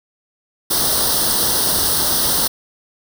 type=noise with comb filter; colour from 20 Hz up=white; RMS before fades=-17 dBFS; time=0.7-2.48 s; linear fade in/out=10 ms; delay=0.21 ms; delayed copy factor=+0.85; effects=none